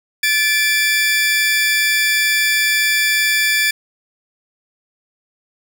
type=tone pair together; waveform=sawtooth; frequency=1736.2 / 2349 Hz; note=A6 / D7; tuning=-24 / 0 cents; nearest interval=perfect fourth; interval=524 cents; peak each=-13 dBFS; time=0.23-3.71 s; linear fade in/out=5 ms; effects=none